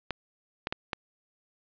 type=clicks; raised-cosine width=0.3 ms; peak=-14 dBFS; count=4; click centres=0.107 / 0.671 / 0.725 / 0.932 s; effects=resampled to 11025 Hz + 9-bit